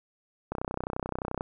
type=click train; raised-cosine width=1 ms; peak=-17 dBFS; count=29; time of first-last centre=0.52-1.409 s; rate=31.5 Hz; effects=none